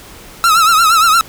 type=tone with vibrato; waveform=45% pulse; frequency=1316 Hz; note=E6; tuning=3 cents flat; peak=-7 dBFS; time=0.44-1.21 s; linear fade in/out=0 ms; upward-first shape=triangle; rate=8.6 Hz; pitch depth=110 cents each way; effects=pink hiss -36 dBFS RMS until 1.28 s